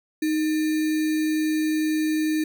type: tone with sample-and-hold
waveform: sine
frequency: 311.1 Hz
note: D#4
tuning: in tune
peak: -20 dBFS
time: 0.22-2.44 s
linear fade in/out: 5 ms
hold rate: 2100 Hz
effects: none